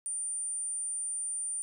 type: tone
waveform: sine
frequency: 9080 Hz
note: C#9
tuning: 41 cents sharp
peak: -32 dBFS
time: 0.06-1.62 s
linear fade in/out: 0 ms
effects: none